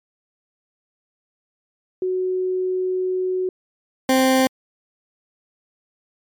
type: tone pair in turn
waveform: sine / 20% pulse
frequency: 370 / 261.6 Hz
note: F#4 / C4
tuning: 0 / 0 cents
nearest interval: tritone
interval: 600 cents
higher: first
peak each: -19 / -9 dBFS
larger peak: second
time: 2.02-3.49 / 4.09-4.47 s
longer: first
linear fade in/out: 2 ms
effects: MP3 96 kbps